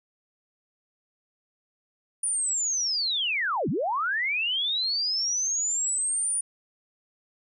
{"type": "linear two-way sweep", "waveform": "sine", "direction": "down then up", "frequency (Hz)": [9600, 123.47, 9600], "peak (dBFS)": -24, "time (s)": [2.23, 6.41], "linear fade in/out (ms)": 5, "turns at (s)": 3.69, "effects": []}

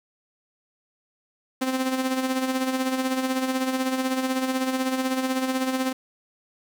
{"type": "tone with tremolo", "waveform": "sawtooth", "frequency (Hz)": 260.4, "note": "C4", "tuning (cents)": -8, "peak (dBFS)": -17, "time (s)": [1.61, 5.93], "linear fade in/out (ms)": 10, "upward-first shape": "sine", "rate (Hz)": 16, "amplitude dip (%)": 55, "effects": ["9-bit"]}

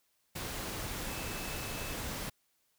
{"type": "tone in noise", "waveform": "sine", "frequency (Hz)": 2609, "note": "E7", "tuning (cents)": -18, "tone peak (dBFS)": -48, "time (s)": [1.07, 1.94], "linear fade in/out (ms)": 10, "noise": "pink", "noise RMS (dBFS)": -39, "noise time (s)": [0.35, 2.3], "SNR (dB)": -12, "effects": ["white hiss -75 dBFS RMS until 2.78 s"]}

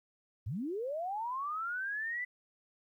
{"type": "linear sweep", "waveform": "sine", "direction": "up", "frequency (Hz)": [82.41, 2009], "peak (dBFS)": -34, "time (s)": [0.46, 2.25], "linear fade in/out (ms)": 10, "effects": ["12-bit"]}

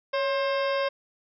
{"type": "harmonic tone with a mistuned harmonic", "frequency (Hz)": 531, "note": "C5", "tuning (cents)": 25, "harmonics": [1, 2, 3, 4, 5, 6, 7, 9, 10], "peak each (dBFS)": [-25, -31, -35, -37, -39, -41, -42, -44, -45], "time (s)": [0.13, 0.89], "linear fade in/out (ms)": 10, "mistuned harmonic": 1, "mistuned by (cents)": 76, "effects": []}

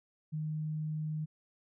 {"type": "tone", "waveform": "sine", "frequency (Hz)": 154.5, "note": "D#3", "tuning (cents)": -12, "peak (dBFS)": -33, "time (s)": [0.32, 1.26], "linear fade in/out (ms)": 20, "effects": []}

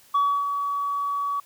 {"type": "tone with ADSR envelope", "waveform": "sine", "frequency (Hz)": 1135, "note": "C#6", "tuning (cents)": 41, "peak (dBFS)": -15, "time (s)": [0.14, 1.4], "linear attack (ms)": 12, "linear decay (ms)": 290, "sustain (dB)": -8, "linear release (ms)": 4, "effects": ["tanh soft clip ceiling -16 dBFS", "white hiss -55 dBFS RMS until 1.45 s"]}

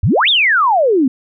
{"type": "exponential two-way sweep", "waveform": "sine", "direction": "up then down", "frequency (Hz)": [74, 3800, 243.8], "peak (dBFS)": -9, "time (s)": [0.03, 1.08], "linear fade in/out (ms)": 5, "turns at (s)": 0.29, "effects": []}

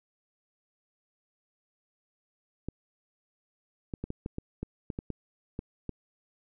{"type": "clicks", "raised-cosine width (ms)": 3, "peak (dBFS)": -21, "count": 12, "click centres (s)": [2.686, 3.938, 4.04, 4.104, 4.261, 4.384, 4.63, 4.902, 4.989, 5.103, 5.591, 5.893], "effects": []}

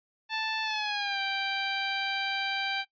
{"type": "tone with pitch glide", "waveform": "10% pulse", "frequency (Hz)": [880, 784], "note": ["A5", "G5"], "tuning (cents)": [0, 0], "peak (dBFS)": -20, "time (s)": [0.29, 2.85], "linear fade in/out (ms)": 50, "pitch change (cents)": -200, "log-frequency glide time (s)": [0.63, 1.2], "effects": ["noise-tail reverb RT60 0.1 s tail -18 dB re dry", "resampled to 11025 Hz"]}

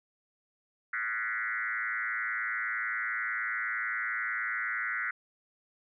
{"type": "tone with frequency modulation", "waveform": "sine", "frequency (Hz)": 1713, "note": "A6", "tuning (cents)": -47, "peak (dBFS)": -30, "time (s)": [0.93, 5.11], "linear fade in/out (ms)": 5, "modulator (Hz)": 111, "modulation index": 3.3, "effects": []}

